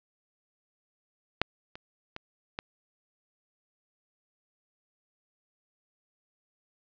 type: clicks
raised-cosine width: 0.3 ms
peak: -7 / -27 / -22 / -17 dBFS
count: 4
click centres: 1.416 / 1.755 / 2.164 / 2.589 s
effects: resampled to 11025 Hz + 8-bit